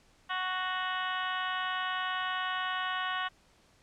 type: harmonic tone with a mistuned harmonic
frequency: 370 Hz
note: F#4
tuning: in tune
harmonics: 2 / 3 / 4 / 5 / 6 / 7 / 8 / 9 / 10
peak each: -39 / -35 / -37 / -38 / -49 / -47 / -40 / -46 / -49 dBFS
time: 0.29-3.29 s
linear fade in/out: 20 ms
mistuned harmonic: 6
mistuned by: -35 cents
effects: pink hiss -64 dBFS RMS until 3.82 s + low-pass 8000 Hz 12 dB/octave